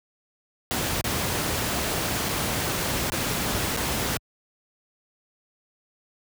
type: noise with dropouts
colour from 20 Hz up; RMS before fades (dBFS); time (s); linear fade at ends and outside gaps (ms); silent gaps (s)
pink; -26; 0.71-4.17; 0; 1.011-1.042 / 2.287-2.291 / 3.1-3.12 / 3.765-3.772
effects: high-pass 60 Hz 12 dB/octave